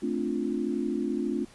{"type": "chord", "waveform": "sine", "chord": "D minor seventh", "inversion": "second", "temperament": "equal", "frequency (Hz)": [220, 261.6, 293.7, 349.2], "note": ["A3", "C4", "D4", "F4"], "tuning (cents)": [0, 0, 0, 0], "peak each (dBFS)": -32, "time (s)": [0.02, 1.45], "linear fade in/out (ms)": 10, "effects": ["pink hiss -54 dBFS RMS until 1.54 s", "resampled to 24000 Hz"]}